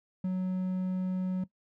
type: tone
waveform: triangle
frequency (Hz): 185.1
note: F#3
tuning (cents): +1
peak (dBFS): -26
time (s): 0.24-1.44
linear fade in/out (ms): 5
effects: noise-tail reverb RT60 0.1 s tail -17 dB re dry